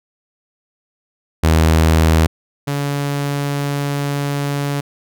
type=tone pair in turn; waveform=sawtooth; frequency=80.2 / 142.41 Hz; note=E2 / C#3; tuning=-47 / +47 cents; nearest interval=minor seventh; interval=994 cents; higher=second; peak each=-6 / -14 dBFS; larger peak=first; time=1.43-2.27 / 2.67-4.81 s; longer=second; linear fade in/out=10 ms; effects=none